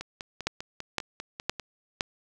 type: two click trains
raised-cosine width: 0.2 ms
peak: -19 / -9 dBFS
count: 9 / 4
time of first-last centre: 0.01-1.597 / 0.47-2.008 s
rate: 5.04 / 1.95 Hz
effects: none